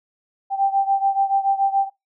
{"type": "beating tone pair", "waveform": "sine", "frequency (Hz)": [784, 791], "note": ["G5", "G5"], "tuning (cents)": [0, 15], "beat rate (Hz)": 7, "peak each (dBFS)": [-18, -21], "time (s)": [0.5, 1.9], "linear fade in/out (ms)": 50, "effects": ["noise-tail reverb RT60 0.2 s tail -20 dB re dry"]}